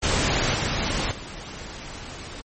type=noise with level steps; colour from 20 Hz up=pink; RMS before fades=-22 / -25 / -37 dBFS; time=0.02-2.42 s; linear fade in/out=20 ms; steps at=0.54 / 1.11 s; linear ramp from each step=5 ms; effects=MP3 32 kbps